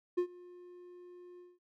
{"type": "tone with ADSR envelope", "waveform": "triangle", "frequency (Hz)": 356, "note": "F4", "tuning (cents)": 33, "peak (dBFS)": -24, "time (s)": [0.17, 1.59], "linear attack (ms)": 14, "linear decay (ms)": 83, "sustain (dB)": -24, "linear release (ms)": 200, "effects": []}